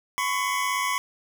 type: tone pair together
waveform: 25% pulse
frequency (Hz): 1012 / 1108.7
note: B5 / C#6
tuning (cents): +42 / 0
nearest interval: major second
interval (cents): 158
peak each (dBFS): -23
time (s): 0.18-0.98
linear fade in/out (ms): 0
effects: none